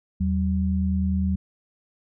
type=tone pair together; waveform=sine; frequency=80.53 / 190 Hz; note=E2 / F#3; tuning=-40 / +46 cents; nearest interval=octave + minor third; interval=1486 cents; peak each=-23 dBFS; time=0.2-1.36 s; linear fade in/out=10 ms; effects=none